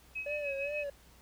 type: tone with tremolo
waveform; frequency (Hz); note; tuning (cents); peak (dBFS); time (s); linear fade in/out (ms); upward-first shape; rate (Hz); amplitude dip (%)
sine; 2552; D#7; +43; -34; 0.15-0.84; 10; sine; 6.7; 70
type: tone with vibrato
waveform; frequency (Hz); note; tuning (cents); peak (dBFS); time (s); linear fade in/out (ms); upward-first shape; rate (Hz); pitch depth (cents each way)
triangle; 571; D5; -49; -33; 0.26-0.9; 5; sine; 2.5; 76
effects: added 60 Hz sine -60 dBFS peak until 1.21 s + pink hiss -61 dBFS RMS until 1.21 s